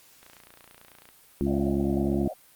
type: click train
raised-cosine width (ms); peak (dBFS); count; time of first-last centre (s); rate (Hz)
0.3; -33; 26; 0.23-1.089; 29.1
type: harmonic tone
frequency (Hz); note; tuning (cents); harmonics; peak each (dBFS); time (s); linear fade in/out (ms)
69.4; C#2; +3; 1 / 2 / 3 / 4 / 5; -32 / -33 / -27 / -30 / -28; 1.41-2.28; 0
type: band-pass noise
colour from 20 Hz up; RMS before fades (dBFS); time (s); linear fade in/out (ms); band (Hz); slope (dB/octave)
pink; -38; 1.46-2.34; 10; 540 to 730; 96
effects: white hiss -56 dBFS RMS until 2.55 s + Opus 48 kbps